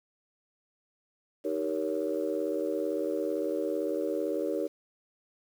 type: chord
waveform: sine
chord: Eb dominant seventh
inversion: none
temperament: just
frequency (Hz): 311.1 / 388.9 / 466.7 / 560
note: Eb4 / G4 / Bb4 / Db5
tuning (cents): 0 / -14 / +2 / +18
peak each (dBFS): -33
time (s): 1.44-4.68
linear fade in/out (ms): 20
effects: tanh soft clip ceiling -19 dBFS + 9-bit